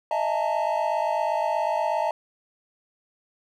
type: tone cluster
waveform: triangle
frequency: 620 / 668 / 857 / 914 Hz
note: D#5 / E5 / A5 / A#5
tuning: -6 / +23 / -46 / -34 cents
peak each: -26 dBFS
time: 0.11-2.11 s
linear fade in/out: 2 ms
effects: none